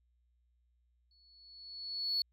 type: tone with exponential growth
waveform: sine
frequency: 4404 Hz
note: C#8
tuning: 12 cents flat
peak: -27 dBFS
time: 1.11-2.22 s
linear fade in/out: 2 ms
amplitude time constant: 240 ms
effects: tanh soft clip ceiling -26 dBFS + added 60 Hz sine -70 dBFS peak until 2.32 s